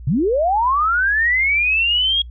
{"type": "linear sweep", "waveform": "sine", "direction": "up", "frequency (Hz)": [110.7, 3308], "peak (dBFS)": -14, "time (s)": [0.07, 2.22], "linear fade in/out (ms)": 5, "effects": ["noise-tail reverb RT60 0.1 s tail -24 dB re dry", "added 60 Hz sine -32 dBFS peak until 2.3 s"]}